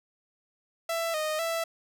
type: tone with pitch steps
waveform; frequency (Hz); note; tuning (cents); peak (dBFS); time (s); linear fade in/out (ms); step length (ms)
sawtooth; 665 / 618 / 662; E5 / D#5 / E5; +15 / -12 / +7; -24; 0.89-1.64; 5; 250
effects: none